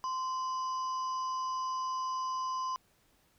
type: harmonic tone with a mistuned harmonic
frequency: 987.8 Hz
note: B5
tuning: in tune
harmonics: 1 / 3 / 5 / 6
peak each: -32 / -53 / -49 / -52 dBFS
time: 0.04-2.76 s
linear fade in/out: 0 ms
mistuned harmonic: 1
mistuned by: +82 cents
effects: pink hiss -69 dBFS RMS until 3.38 s